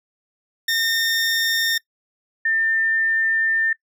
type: tone pair in turn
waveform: 20% pulse / sine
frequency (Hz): 1823 / 1797.9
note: A#6 / A6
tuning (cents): -39 / +37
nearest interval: unison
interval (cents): 24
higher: first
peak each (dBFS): -13 / -17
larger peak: first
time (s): 0.68-1.78 / 2.45-3.73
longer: second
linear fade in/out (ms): 5
effects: noise-tail reverb RT60 0.1 s tail -22 dB re dry